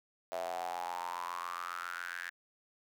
square tone with high-pass filter sweep, 43.65 Hz, F1, in tune, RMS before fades -40 dBFS, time 0.32-2.3 s, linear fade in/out 0 ms, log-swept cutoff 640 to 1700 Hz, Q 7.7, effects none

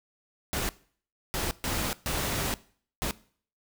pink noise bursts at uneven times, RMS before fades -30 dBFS, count 5, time 0.53-0.69 / 1.34-1.51 / 1.64-1.93 / 2.06-2.54 / 3.02-3.11 s, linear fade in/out 0 ms, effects noise-tail reverb RT60 0.5 s tail -20 dB re dry

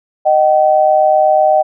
sine tone pair together, 618 / 766 Hz, D#5 / G5, -12 / -40 cents, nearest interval major third, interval 372 cents, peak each -10 dBFS, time 0.25-1.63 s, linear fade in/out 20 ms, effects none

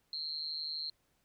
sine tone with amplitude modulation, 4186 Hz, C8, in tune, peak -32 dBFS, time 0.13-0.9 s, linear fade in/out 2 ms, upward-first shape sine, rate 152 Hz, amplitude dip 100%, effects pink hiss -75 dBFS RMS until 1.24 s

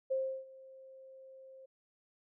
sine tone with ADSR envelope, 529 Hz, C5, 19 cents sharp, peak -29 dBFS, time 0.1-1.66 s, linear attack 17 ms, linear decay 330 ms, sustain -22 dB, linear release 10 ms, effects none

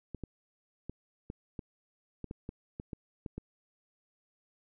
clicks, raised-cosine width 3 ms, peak -26 dBFS, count 12, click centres 0.147 / 0.237 / 0.896 / 1.301 / 1.592 / 2.243 / 2.311 / 2.491 / 2.799 / 2.932 / 3.262 / 3.38 s, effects none

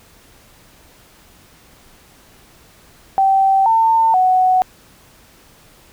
sine tone with pitch steps, 775 / 901 / 742 Hz, G5 / A5 / F#5, -20 / +41 / +5 cents, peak -10 dBFS, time 3.18-4.62 s, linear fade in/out 0 ms, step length 480 ms, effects pink hiss -48 dBFS RMS until 5.92 s

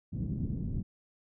white low-pass noise, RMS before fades -34 dBFS, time 0.12-0.83 s, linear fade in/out 20 ms, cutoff 220 Hz, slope 24 dB/octave, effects none

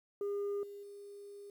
sine tone with level steps, 404.8 Hz, G#4, 44 cents flat, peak -31 / -45 / -47 dBFS, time 0.21-1.5 s, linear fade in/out 2 ms, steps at 0.63 / 0.83 s, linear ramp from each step 2 ms, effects tanh soft clip ceiling -33 dBFS + 11-bit

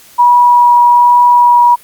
sine tone with vibrato, 967 Hz, B5, 37 cents flat, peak -3 dBFS, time 0.18-1.76 s, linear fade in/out 20 ms, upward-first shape triangle, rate 1.2 Hz, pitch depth 9 cents each way, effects white hiss -40 dBFS RMS until 1.83 s + Opus 48 kbps

